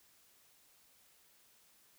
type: silence
effects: white hiss -67 dBFS RMS until 1.98 s